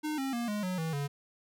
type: tone with pitch steps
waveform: square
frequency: 305.2 / 268.8 / 236.7 / 208.5 / 183.58 / 161.67 / 142.38 Hz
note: D#4 / C4 / A#3 / G#3 / F#3 / E3 / C#3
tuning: -33 / +47 / +27 / +7 / -13 / -33 / +47 cents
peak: -32 dBFS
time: 0.03-1.08 s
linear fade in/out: 20 ms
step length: 150 ms
effects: none